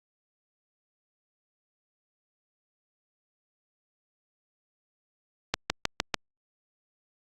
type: accelerating click train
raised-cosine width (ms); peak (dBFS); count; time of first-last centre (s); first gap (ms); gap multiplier
0.2; -6; 5; 5.54-6.143; 160; 0.96
effects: Opus 48 kbps